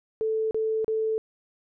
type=tone bursts; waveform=sine; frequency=440 Hz; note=A4; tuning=in tune; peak=-23 dBFS; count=3; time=0.21-1.18 s; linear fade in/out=0 ms; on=300 ms; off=35 ms; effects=none